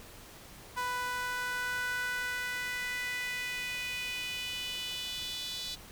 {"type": "tone with high-pass filter sweep", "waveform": "sawtooth", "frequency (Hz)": 495.6, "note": "B4", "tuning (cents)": 6, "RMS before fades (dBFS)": -36, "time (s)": [0.76, 5.76], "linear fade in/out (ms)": 20, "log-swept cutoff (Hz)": [1100, 3800], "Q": 4, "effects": ["pink hiss -51 dBFS RMS until 5.91 s"]}